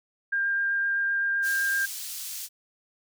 sine tone with vibrato, 1600 Hz, G6, 35 cents sharp, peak -23 dBFS, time 0.32-1.86 s, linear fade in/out 10 ms, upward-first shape sine, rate 7.8 Hz, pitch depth 8 cents each way
pink high-pass noise, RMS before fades -36 dBFS, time 1.42-2.49 s, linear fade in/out 50 ms, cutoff 5100 Hz, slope 12 dB/octave
effects none

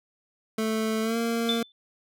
25% pulse tone with pitch glide, 220 to 231.1 Hz, A3 to A#3, 0 to -15 cents, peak -21 dBFS, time 0.58-1.63 s, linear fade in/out 5 ms, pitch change +85 cents, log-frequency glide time 1.02-1.17 s
sine tone with exponential decay, 3520 Hz, A7, in tune, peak -21 dBFS, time 1.49-1.72 s, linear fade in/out 1 ms, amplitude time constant 50 ms
effects none

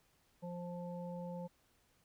harmonic tone, 175.5 Hz, F3, 9 cents sharp, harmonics 1 / 3 / 5, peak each -43 / -46 / -52 dBFS, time 0.42-1.48 s, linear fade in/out 20 ms, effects pink hiss -73 dBFS RMS until 2.04 s

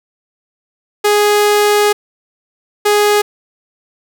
sawtooth tone bursts at uneven times, 415.3 Hz, G#4, in tune, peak -5 dBFS, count 2, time 1.04-1.93 / 2.85-3.22 s, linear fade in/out 10 ms, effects none

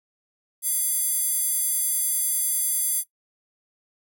square tone with high-pass filter, 685 Hz, F5, 34 cents flat, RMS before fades -24 dBFS, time 0.62-3.04 s, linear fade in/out 50 ms, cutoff 10000 Hz, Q 3.1, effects noise-tail reverb RT60 0.1 s tail -18 dB re dry

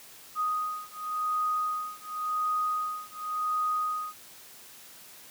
sine beating tone pair, 1244.5 / 1245.41 Hz, D#6 / D#6, 0 / +1 cents, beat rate 0.91 Hz, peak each -31 dBFS, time 0.35-4.14 s, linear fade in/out 50 ms, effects white hiss -50 dBFS RMS until 5.3 s + high-pass 80 Hz 12 dB/octave

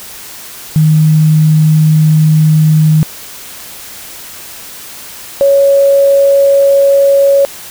sine tone pair in turn, 155.56 / 556 Hz, D#3 / C#5, 0 / +5 cents, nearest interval octave + minor seventh, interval 2205 cents, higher second, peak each -4 / -4 dBFS, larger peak neither, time 0.76-3.03 / 5.41-7.45 s, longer first, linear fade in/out 0 ms, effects white hiss -29 dBFS RMS until 7.7 s

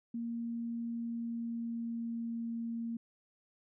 sine tone with pitch glide, 233.1 to 231.1 Hz, A#3 to A#3, 0 to -15 cents, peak -35 dBFS, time 0.14-2.97 s, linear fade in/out 5 ms, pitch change -15 cents, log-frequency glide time 0.87-2.52 s, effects none

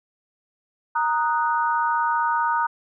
sine chord, D# minor, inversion second, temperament equal, 932.3 / 1244.5 / 1480 Hz, A#5 / D#6 / F#6, 0 / 0 / 0 cents, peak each -21 / -25 / -27 dBFS, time 0.95-2.67 s, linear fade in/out 10 ms, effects none

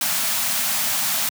white band-stop noise, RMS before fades -22 dBFS, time 0.01-1.29 s, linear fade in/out 2 ms, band 270 to 580 Hz, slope 96 dB/octave, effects high-pass 150 Hz 12 dB/octave

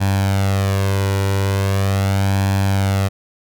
sawtooth tone with flanger, 97.8 Hz, G2, 4 cents flat, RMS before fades -17 dBFS, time 0-3.09 s, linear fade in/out 20 ms, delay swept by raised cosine 1.2 to 2.09 ms, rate 0.4 Hz, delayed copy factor +0.6, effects none

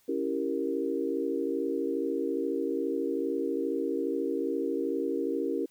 sine chord, C# diminished seventh, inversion none, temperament equal, 277.2 / 329.6 / 392 / 466.2 Hz, C#4 / E4 / G4 / Bb4, 0 / 0 / 0 / 0 cents, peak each -33 dBFS, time 0.08-5.66 s, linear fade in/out 10 ms, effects white hiss -66 dBFS RMS until 5.7 s

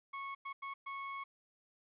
30% pulse tone bursts at uneven times, 1101 Hz, C#6, 12 cents flat, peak -38 dBFS, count 4, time 0.13-0.35 / 0.45-0.53 / 0.62-0.74 / 0.86-1.24 s, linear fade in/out 10 ms, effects resampled to 8000 Hz + 12-bit

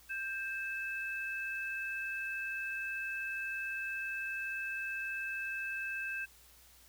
sine tone pair together, 1579 / 2612 Hz, G6 / E7, +12 / -17 cents, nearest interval major sixth, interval 871 cents, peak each -38 / -39 dBFS, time 0.09-6.26 s, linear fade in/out 20 ms, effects added 60 Hz sine -65 dBFS peak until 6.88 s + white hiss -61 dBFS RMS until 6.88 s

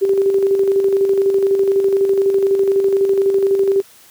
sine tone with tremolo, 392 Hz, G4, in tune, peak -10 dBFS, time 0.01-3.82 s, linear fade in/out 20 ms, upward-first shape square, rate 12 Hz, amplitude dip 40%, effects white hiss -46 dBFS RMS until 4.1 s + high-pass 80 Hz 12 dB/octave

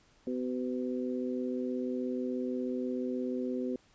harmonic tone, 126.2 Hz, B2, 38 cents sharp, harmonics 2 / 3 / 4, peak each -33 / -37 / -39 dBFS, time 0.27-3.76 s, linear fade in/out 2 ms, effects pink hiss -65 dBFS RMS until 3.94 s + resampled to 16000 Hz

